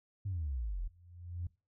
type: exponential sweep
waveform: sine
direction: down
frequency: 103.83 to 38.6 Hz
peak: -33 dBFS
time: 0.25-0.88 s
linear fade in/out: 10 ms
type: tone with exponential growth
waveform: sine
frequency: 87.31 Hz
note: F2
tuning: in tune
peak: -33 dBFS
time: 0.73-1.47 s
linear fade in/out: 5 ms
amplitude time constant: 160 ms
effects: noise-tail reverb RT60 0.3 s tail -22 dB re dry + tanh soft clip ceiling -29 dBFS